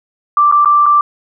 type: tone with dropouts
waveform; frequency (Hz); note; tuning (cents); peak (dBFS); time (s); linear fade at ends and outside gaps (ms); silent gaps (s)
sine; 1174.7; D6; 0; -6; 0.37-1.01; 2; 0.515-0.523 / 0.648-0.657 / 0.859-0.863
effects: none